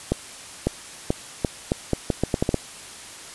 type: accelerating click train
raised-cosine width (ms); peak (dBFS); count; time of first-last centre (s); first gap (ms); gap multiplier
2; -6; 12; 0.12-2.543; 550; 0.79
effects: white hiss -40 dBFS RMS until 3.34 s + resampled to 24000 Hz